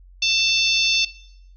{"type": "harmonic tone", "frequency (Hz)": 889, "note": "A5", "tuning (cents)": 18, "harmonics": [3, 4, 5, 6, 7], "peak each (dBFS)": [-21, -22, -24, -26, -29], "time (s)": [0.22, 1.05], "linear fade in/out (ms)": 5, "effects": ["noise-tail reverb RT60 0.8 s tail -18 dB re dry", "added 45 Hz sine -44 dBFS peak until 1.56 s"]}